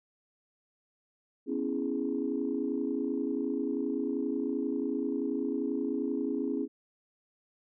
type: chord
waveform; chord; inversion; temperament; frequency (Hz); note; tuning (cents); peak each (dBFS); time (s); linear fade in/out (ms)
sine; C# minor seventh; third; equal; 246.9 / 277.2 / 329.6 / 415.3; B3 / C#4 / E4 / G#4; 0 / 0 / 0 / 0; -35 / -32 / -35 / -35; 1.46-6.68; 50
effects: tanh soft clip ceiling -19 dBFS